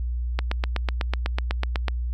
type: click train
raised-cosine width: 0.3 ms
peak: -9 dBFS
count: 13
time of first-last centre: 0.39-1.883 s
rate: 8.04 Hz
effects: added 60 Hz sine -24 dBFS peak until 2.13 s

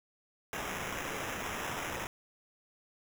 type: noise with sample-and-hold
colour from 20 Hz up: white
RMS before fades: -38 dBFS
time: 0.53-2.07 s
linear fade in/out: 0 ms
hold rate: 4410 Hz
effects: none

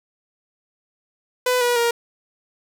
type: tone with pitch steps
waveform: sawtooth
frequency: 500 / 484.9 / 470.3 Hz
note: B4 / B4 / A#4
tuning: +21 / -32 / +15 cents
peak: -13 dBFS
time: 1.46-1.91 s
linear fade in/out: 5 ms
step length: 150 ms
effects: none

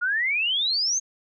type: exponential sweep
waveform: sine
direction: up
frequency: 1396.9 to 6540 Hz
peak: -21 dBFS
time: 0.01-1 s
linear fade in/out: 20 ms
effects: none

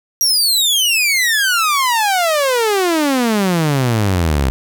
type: exponential sweep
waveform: sawtooth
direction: down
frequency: 5780 to 63.4 Hz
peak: -9 dBFS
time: 0.21-4.5 s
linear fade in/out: 0 ms
effects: none

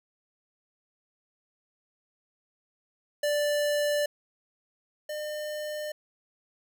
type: tone pair in turn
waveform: square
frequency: 587.3 / 603.5 Hz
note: D5 / D5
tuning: 0 / +47 cents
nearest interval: unison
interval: 47 cents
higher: second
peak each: -25 / -33 dBFS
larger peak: first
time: 3.23-4.06 / 5.09-5.92 s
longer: neither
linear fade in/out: 5 ms
effects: none

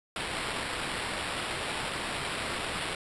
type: noise with sample-and-hold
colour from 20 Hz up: white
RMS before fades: -34 dBFS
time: 0.16-2.95 s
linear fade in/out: 2 ms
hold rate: 6300 Hz
effects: resampled to 24000 Hz

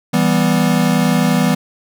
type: chord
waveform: square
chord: E minor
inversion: none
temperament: equal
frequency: 164.81 / 196 / 246.9 Hz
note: E3 / G3 / B3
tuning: 0 / 0 / 0 cents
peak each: -17 dBFS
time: 0.13-1.55 s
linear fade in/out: 10 ms
effects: none

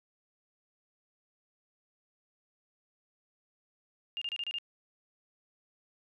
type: tone bursts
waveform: sine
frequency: 2814 Hz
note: F7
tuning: 12 cents sharp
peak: -33 dBFS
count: 6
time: 4.17-4.585 s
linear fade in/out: 0 ms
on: 45 ms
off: 29 ms
effects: none

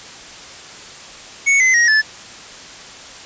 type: tone with pitch steps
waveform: square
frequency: 2217 / 2045 / 1885.9 / 1739.4 Hz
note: C#7 / C7 / A#6 / A6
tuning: 0 / -40 / +20 / -20 cents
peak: -11 dBFS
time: 1.46-2.02 s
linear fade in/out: 20 ms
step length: 140 ms
effects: white hiss -36 dBFS RMS until 3.25 s + resampled to 16000 Hz

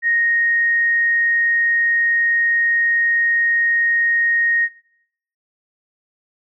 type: tone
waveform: sine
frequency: 1864.7 Hz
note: A#6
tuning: in tune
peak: -14 dBFS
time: 0.02-4.69 s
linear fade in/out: 50 ms
effects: noise-tail reverb RT60 0.7 s tail -18 dB re dry

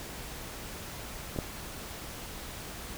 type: clicks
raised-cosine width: 2 ms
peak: -24 / -17 dBFS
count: 2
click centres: 1.362 / 1.388 s
effects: added 60 Hz sine -52 dBFS peak until 2.97 s + pink hiss -42 dBFS RMS until 2.97 s

